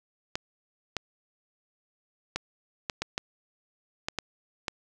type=clicks; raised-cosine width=0.2 ms; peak=-12 dBFS; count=9; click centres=0.355 / 0.967 / 2.36 / 2.898 / 3.02 / 3.179 / 4.085 / 4.187 / 4.682 s; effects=none